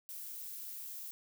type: noise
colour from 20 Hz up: violet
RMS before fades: -45 dBFS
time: 0.09-1.11 s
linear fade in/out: 0 ms
effects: none